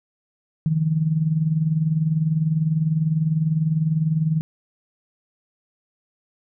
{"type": "tone with tremolo", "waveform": "sine", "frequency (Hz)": 157.8, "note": "D#3", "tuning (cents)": 25, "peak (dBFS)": -14, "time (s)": [0.66, 4.41], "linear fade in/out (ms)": 0, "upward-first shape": "triangle", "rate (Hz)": 20, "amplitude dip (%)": 75, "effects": []}